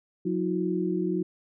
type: tone cluster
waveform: sine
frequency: 181.9 / 320.5 / 361.7 Hz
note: F#3 / E4 / F#4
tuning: -29 / -49 / -39 cents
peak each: -29 dBFS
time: 0.25-1.23 s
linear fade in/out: 10 ms
effects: none